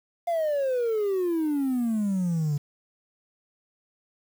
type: exponential sweep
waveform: triangle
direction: down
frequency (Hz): 700 to 141.7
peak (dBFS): -20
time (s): 0.27-2.58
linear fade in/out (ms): 10
effects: tanh soft clip ceiling -18 dBFS + 8-bit